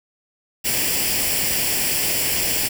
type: noise with comb filter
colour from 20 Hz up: white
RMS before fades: -21 dBFS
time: 0.64-2.69 s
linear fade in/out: 20 ms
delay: 0.39 ms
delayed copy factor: +0.65
effects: none